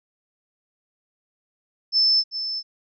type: tone with echo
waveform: sine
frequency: 5274 Hz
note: E8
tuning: in tune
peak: -15 dBFS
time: 1.92-2.24 s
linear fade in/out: 50 ms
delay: 390 ms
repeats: 1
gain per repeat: -10 dB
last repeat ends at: 2.63 s
effects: none